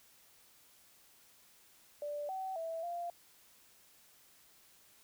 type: tone with pitch steps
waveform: sine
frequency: 586 / 761 / 656 / 693 Hz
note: D5 / F#5 / E5 / F5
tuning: -4 / +48 / -9 / -14 cents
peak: -37 dBFS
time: 2.02-3.1 s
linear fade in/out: 2 ms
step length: 270 ms
effects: white hiss -64 dBFS RMS until 5.03 s